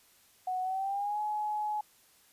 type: tone with pitch glide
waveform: sine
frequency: 740 to 845.1 Hz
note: F#5 to G#5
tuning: 0 to +30 cents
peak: -30 dBFS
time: 0.47-1.81 s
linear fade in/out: 5 ms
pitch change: +230 cents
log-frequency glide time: 0.62-1.2 s
effects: white hiss -63 dBFS RMS until 2.32 s + resampled to 32000 Hz